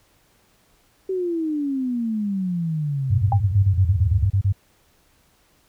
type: exponential sweep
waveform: sine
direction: down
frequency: 384.5 to 69.3 Hz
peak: -21 dBFS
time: 1.09-4.27 s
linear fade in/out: 5 ms
type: tone bursts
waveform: sine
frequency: 98 Hz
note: G2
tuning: in tune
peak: -15 dBFS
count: 13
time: 3.1-4.526 s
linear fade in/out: 10 ms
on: 82 ms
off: 30 ms
type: tone with exponential decay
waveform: sine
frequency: 797 Hz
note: G5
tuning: 28 cents sharp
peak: -15 dBFS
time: 3.32-3.4 s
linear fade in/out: 2 ms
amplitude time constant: 17 ms
effects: pink hiss -60 dBFS RMS until 5.68 s